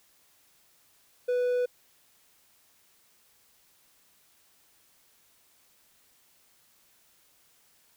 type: tone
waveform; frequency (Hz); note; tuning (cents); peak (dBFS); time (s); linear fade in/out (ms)
triangle; 493.9; B4; 0; -22; 1.28-1.66; 10
effects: white hiss -64 dBFS RMS until 7.96 s